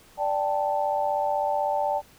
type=chord; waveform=sine; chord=D suspended fourth; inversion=none; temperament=equal; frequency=587.3 / 784 / 880 Hz; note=D5 / G5 / A5; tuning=0 / 0 / 0 cents; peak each=-27 dBFS; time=0.17-2.02 s; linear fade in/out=50 ms; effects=pink hiss -54 dBFS RMS until 2.18 s